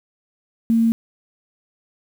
sine tone with quantisation, 228 Hz, A#3, 38 cents flat, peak -13 dBFS, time 0.7-0.92 s, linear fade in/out 0 ms, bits 7, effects none

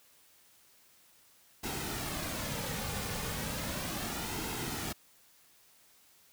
pink noise with flanger, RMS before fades -37 dBFS, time 1.63-4.93 s, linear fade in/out 10 ms, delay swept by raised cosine 1.7 to 3.1 ms, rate 0.35 Hz, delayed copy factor -0.5, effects white hiss -63 dBFS RMS until 6.32 s

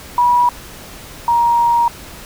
sine tone pair in turn, 970 / 942.4 Hz, B5 / A#5, -31 / +19 cents, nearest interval unison, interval 50 cents, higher first, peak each -9 / -10 dBFS, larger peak first, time 0.18-0.49 / 1.28-1.88 s, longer second, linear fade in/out 2 ms, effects pink hiss -35 dBFS RMS until 2.25 s

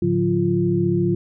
sine tone cluster, 108.2 / 144.9 / 179.2 / 346.4 Hz, A2 / D3 / F3 / F4, -29 / -23 / +45 / -14 cents, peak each -25 / -24 / -21 / -20 dBFS, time 0.02-1.15 s, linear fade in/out 5 ms, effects none

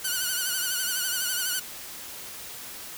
5% pulse tone with vibrato, 1480 Hz, F#6, in tune, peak -15 dBFS, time 0.04-1.6 s, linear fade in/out 10 ms, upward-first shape triangle, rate 12 Hz, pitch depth 83 cents each way, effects white hiss -40 dBFS RMS until 2.97 s

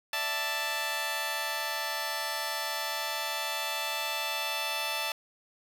10% pulse chord, D suspended second, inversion none, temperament just, 587.3 / 660.7 / 881 Hz, D5 / E5 / A5, 0 / +4 / +2 cents, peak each -30 / -28 / -24 dBFS, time 0.13-5.12 s, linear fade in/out 2 ms, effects none

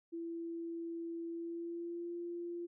sine tone with pitch glide, 334.8 to 345 Hz, E4 to F4, +27 to -21 cents, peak -39 dBFS, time 0.12-2.67 s, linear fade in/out 20 ms, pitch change +52 cents, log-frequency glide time 1.28-2.14 s, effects none

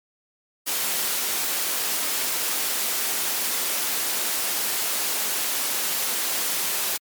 white high-pass noise, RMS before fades -25 dBFS, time 0.66-6.98 s, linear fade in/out 20 ms, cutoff 250 Hz, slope 12 dB/octave, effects MP3 96 kbps

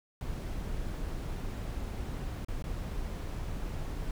brown noise with dropouts, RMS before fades -36 dBFS, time 0.21-4.11 s, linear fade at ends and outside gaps 1 ms, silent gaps 2.448-2.484 / 2.624-2.64 s, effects none

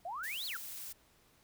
sine exponential two-way sweep, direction up then down, 650 to 4555 to 1259 Hz, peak -38 dBFS, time 0.05-0.57 s, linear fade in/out 5 ms, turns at 0.46 s
blue noise, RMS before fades -45 dBFS, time 0.23-0.93 s, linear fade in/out 10 ms
effects pink hiss -67 dBFS RMS until 1.43 s

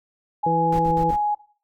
sine tone, 834 Hz, G#5, 7 cents sharp, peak -19 dBFS, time 0.43-1.35 s, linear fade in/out 10 ms
harmonic tone, 164.8 Hz, E3, in tune, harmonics 1 / 2 / 3, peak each -25 / -28 / -24 dBFS, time 0.46-1.11 s, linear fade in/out 5 ms
brown noise bursts, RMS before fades -31 dBFS, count 4, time 0.72-1.162 s, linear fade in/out 5 ms, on 73 ms, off 50 ms
effects noise-tail reverb RT60 0.4 s tail -18 dB re dry

